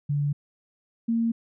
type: tone pair in turn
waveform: sine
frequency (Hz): 144.5 / 229.8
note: D3 / A#3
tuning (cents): -28 / -25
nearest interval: minor sixth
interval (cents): 803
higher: second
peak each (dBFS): -22 / -21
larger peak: second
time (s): 0.09-0.33 / 1.08-1.32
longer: neither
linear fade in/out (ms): 10
effects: none